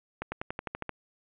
accelerating click train, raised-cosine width 0.5 ms, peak -18 dBFS, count 9, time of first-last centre 0.22-0.893 s, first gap 100 ms, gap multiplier 0.95, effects resampled to 8000 Hz + 10-bit

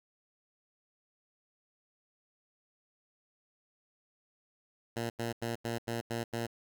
10% pulse tone bursts, 116.54 Hz, A#2, in tune, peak -25 dBFS, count 7, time 4.96-6.468 s, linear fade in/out 10 ms, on 140 ms, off 88 ms, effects none

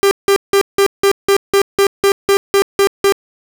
45% pulse tone bursts, 396.6 Hz, G4, 20 cents sharp, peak -8 dBFS, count 13, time 0.03-3.123 s, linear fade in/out 0 ms, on 81 ms, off 170 ms, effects none

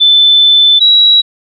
sine tone pair in turn, 3520 / 3884 Hz, A7 / B7, 0 / -30 cents, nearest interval major second, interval 170 cents, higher second, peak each -3 dBFS, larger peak neither, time 0-0.8 / 0.8-1.22 s, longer first, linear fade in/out 20 ms, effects none

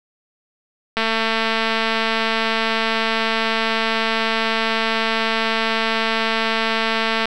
click train, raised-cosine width 0.3 ms, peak -4 dBFS, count 1409, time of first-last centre 0.97-7.256 s, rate 224 Hz, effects none

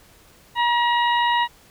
harmonic tone, 954 Hz, A#5, 40 cents sharp, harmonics 1 / 2 / 3 / 4, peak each -18 / -24 / -28 / -30 dBFS, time 0.55-1.48 s, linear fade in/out 50 ms, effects pink hiss -52 dBFS RMS until 1.7 s

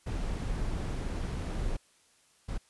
brown noise bursts at uneven times, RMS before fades -33 dBFS, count 2, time 0.06-1.77 / 2.48-2.58 s, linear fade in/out 10 ms, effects white hiss -65 dBFS RMS until 2.69 s + resampled to 24000 Hz

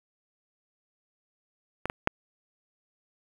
clicks, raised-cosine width 0.5 ms, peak -15 / -14 / -6 dBFS, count 3, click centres 1.856 / 1.899 / 2.074 s, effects 7-bit

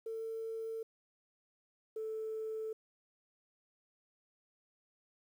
sine tone pair in turn, 448.9 / 439.2 Hz, A4 / A4, +35 / -3 cents, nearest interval unison, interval 38 cents, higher first, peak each -37 / -36 dBFS, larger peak second, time 0.06-0.83 / 1.96-2.73 s, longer neither, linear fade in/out 5 ms, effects tanh soft clip ceiling -33 dBFS + 11-bit

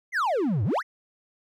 triangle exponential two-way sweep, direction down then up, 2178 to 92.5 to 2178 Hz, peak -20 dBFS, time 0.12-0.83 s, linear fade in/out 50 ms, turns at 0.64 s, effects none

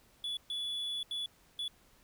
triangle tone bursts at uneven times, 3426 Hz, A7, 47 cents flat, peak -33 dBFS, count 4, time 0.24-0.37 / 0.5-1.03 / 1.11-1.26 / 1.59-1.68 s, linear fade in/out 2 ms, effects pink hiss -65 dBFS RMS until 2.03 s

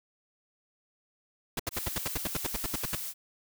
pink noise bursts, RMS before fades -31 dBFS, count 15, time 1.57-2.953 s, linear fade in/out 5 ms, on 25 ms, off 72 ms
blue noise, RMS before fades -37 dBFS, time 1.71-3.14 s, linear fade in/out 50 ms
effects none

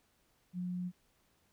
sine tone, 179.5 Hz, F3, 48 cents sharp, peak -35 dBFS, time 0.53-0.92 s, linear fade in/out 50 ms, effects pink hiss -73 dBFS RMS until 1.52 s

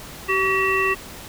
harmonic tone with a mistuned harmonic, 384.1 Hz, G4, 35 cents flat, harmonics 1 / 3 / 5 / 7, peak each -23 / -23 / -23 / -23 dBFS, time 0.28-0.95 s, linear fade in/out 20 ms, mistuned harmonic 3, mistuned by -24 cents, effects pink hiss -38 dBFS RMS until 1.28 s

